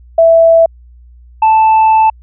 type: tone pair in turn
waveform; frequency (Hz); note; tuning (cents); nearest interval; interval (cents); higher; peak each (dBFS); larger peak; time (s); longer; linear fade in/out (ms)
sine / triangle; 660 / 879; E5 / A5; +2 / -2; perfect fourth; 496; second; -3; neither; 0.18-0.66 / 1.42-2.1; second; 5
effects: added 60 Hz sine -36 dBFS peak until 2.22 s + resampled to 8000 Hz